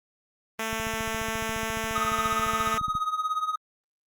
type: tone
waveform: 5% pulse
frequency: 222.5 Hz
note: A3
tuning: 20 cents sharp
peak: -17 dBFS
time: 0.59-2.78 s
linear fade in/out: 2 ms
type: click train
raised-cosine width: 5 ms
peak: -25 dBFS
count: 33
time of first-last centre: 0.73-2.952 s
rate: 14.4 Hz
type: tone with tremolo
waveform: triangle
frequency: 1256 Hz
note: D#6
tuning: 16 cents sharp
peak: -20 dBFS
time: 1.95-3.56 s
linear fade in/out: 10 ms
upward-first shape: triangle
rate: 17 Hz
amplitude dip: 85%
effects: Opus 32 kbps